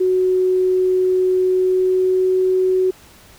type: tone with pitch glide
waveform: sine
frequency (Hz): 370.1 to 372.5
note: F#4 to F#4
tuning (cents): 0 to +12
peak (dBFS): -13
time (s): 0-2.91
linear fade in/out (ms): 10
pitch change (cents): +12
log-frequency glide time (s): 1.42-2.36
effects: pink hiss -46 dBFS RMS until 3.38 s